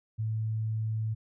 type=tone; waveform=sine; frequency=110 Hz; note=A2; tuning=in tune; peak=-28 dBFS; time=0.18-1.15 s; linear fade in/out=20 ms; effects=none